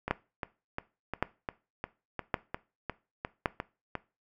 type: two click trains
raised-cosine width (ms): 0.5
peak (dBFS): -18 / -11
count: 12 / 4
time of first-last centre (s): 0.08-3.953 / 0.11-3.458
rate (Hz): 2.84 / 0.896
effects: noise-tail reverb RT60 0.3 s tail -19 dB re dry